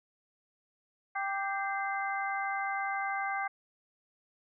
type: harmonic tone with a mistuned harmonic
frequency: 393 Hz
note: G4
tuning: 4 cents sharp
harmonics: 2 / 3 / 4 / 5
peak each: -34 / -38 / -37 / -38 dBFS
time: 1.15-3.48 s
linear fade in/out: 10 ms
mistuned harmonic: 5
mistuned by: +86 cents
effects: none